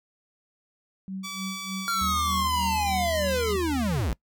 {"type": "tone with tremolo", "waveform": "sine", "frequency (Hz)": 190.9, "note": "G3", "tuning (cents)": -46, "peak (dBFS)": -30, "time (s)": [1.08, 3.56], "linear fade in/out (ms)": 0, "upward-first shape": "sine", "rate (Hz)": 3.3, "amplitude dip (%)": 90}
{"type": "tone with pitch glide", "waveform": "10% pulse", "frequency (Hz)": [1150, 1018.6], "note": ["D6", "C6"], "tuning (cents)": [-37, -47], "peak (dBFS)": -25, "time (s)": [1.23, 3.54], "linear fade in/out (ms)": 20, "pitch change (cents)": -210, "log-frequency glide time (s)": [1.83, 2.52]}
{"type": "linear sweep", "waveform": "square", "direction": "down", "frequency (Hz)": [1396.9, 43.65], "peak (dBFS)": -25, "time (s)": [1.88, 4.13], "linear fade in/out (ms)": 0}
{"type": "harmonic tone", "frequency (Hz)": 77.78, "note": "D#2", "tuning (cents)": 0, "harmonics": [1, 3, 4], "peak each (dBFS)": [-31, -45, -50], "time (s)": [2.01, 4.02], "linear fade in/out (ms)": 5}
{"effects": ["noise-tail reverb RT60 0.1 s tail -23 dB re dry"]}